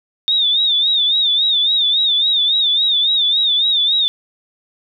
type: tone with vibrato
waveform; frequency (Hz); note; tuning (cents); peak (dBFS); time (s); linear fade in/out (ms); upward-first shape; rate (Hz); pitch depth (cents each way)
sine; 3644; A#7; -40; -12; 0.28-4.08; 0; sine; 3.6; 97
effects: none